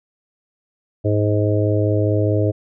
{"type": "harmonic tone", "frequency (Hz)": 104.8, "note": "G#2", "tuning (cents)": 16, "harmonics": [1, 3, 4, 5, 6], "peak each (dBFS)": [-17, -22, -23, -24, -25], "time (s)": [1.04, 2.52], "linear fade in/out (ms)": 20, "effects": []}